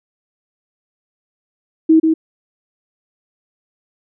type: tone with echo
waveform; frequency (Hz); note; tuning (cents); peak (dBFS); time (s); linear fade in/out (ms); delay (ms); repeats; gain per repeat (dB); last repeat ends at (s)
sine; 320; D#4; +49; -6; 1.89-2; 10; 140; 1; -4; 2.14
effects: none